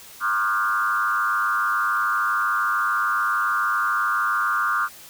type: tone with frequency modulation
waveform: sine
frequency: 1304 Hz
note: E6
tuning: 19 cents flat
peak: -19 dBFS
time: 0.2-4.89 s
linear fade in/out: 50 ms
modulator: 107 Hz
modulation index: 1.9
effects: white hiss -44 dBFS RMS until 5.09 s